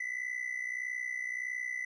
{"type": "ring-modulated tone", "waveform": "triangle", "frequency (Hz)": 2000, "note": "B6", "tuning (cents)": 21, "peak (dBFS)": -29, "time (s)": [0, 1.85], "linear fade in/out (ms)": 5, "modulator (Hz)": 30.8, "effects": ["tanh soft clip ceiling -25 dBFS", "resampled to 22050 Hz"]}